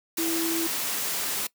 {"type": "tone in noise", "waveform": "sine", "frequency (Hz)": 330, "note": "E4", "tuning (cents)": 2, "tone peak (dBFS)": -26, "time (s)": [0.18, 0.67], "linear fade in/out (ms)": 5, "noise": "white", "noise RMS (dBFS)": -29, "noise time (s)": [0.17, 1.47], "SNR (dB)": 0, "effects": ["noise-tail reverb RT60 0.1 s tail -20 dB re dry", "high-pass 150 Hz 12 dB/octave"]}